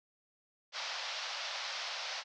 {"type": "band-pass noise", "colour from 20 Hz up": "white", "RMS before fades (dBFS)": -40, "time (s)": [0.72, 2.24], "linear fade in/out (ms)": 50, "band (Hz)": [560, 5500], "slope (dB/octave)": 48, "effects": []}